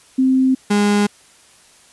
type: tone pair in turn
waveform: sine / 35% pulse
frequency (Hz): 261.3 / 205.5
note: C4 / G#3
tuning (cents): -2 / -18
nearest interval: major third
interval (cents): 416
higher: first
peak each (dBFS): -11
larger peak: neither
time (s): 0.18-0.55 / 0.7-1.07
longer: neither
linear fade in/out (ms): 10
effects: white hiss -49 dBFS RMS until 1.92 s + resampled to 24000 Hz